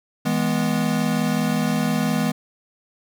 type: chord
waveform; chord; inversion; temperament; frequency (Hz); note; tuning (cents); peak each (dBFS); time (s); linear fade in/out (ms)
square; E major; none; equal with one note detuned; 162.17 / 207.7 / 246.9; E3 / G#3 / B3; -28 / 0 / 0; -25 / -24 / -24; 0.25-2.32; 10
effects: none